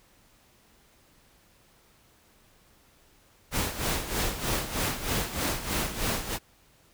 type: noise with tremolo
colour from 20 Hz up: pink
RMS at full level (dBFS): -27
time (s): 3.51-6.39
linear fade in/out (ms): 50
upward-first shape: sine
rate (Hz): 3.2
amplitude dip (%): 70
effects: pink hiss -61 dBFS RMS until 6.93 s